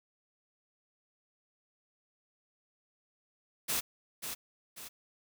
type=noise with echo; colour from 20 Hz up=white; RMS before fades=-32 dBFS; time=3.68-3.81 s; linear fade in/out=20 ms; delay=540 ms; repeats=2; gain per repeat=-7 dB; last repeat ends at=4.89 s; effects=none